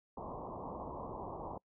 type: low-pass noise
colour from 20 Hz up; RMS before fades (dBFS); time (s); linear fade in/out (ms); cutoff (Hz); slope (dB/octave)
white; -44; 0.17-1.58; 5; 1100; 96
effects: noise-tail reverb RT60 0.1 s tail -26 dB re dry